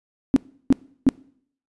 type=tone bursts; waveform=sine; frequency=267 Hz; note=C4; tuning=35 cents sharp; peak=-10 dBFS; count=3; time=0.34-1.089 s; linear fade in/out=0 ms; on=23 ms; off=340 ms; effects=noise-tail reverb RT60 0.6 s tail -22 dB re dry + resampled to 24000 Hz